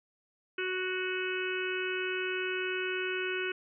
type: harmonic tone with a mistuned harmonic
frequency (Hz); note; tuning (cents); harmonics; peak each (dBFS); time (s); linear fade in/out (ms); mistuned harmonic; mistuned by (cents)
370.4; F#4; +2; 1 / 3 / 4 / 5 / 6 / 7 / 8; -34 / -46 / -36 / -45 / -43 / -38 / -42; 0.58-3.52; 5; 7; -16
effects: none